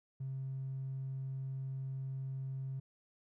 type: tone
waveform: triangle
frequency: 133.6 Hz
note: C3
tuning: 36 cents sharp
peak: -34 dBFS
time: 0.2-2.8 s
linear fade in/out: 10 ms
effects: tanh soft clip ceiling -35 dBFS